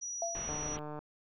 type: tone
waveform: sine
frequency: 5830 Hz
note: F#8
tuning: 26 cents flat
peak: -37 dBFS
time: 0.01-0.77 s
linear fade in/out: 20 ms
type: tone with exponential decay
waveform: sine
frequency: 679 Hz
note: F5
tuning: 49 cents flat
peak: -30 dBFS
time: 0.22-0.6 s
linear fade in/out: 2 ms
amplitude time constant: 81 ms
type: low-pass noise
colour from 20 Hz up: pink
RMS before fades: -44 dBFS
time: 0.35-0.79 s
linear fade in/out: 0 ms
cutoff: 3500 Hz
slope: 48 dB/octave
type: click train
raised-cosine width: 1 ms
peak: -29 dBFS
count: 76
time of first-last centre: 0.49-0.99 s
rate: 150 Hz
effects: none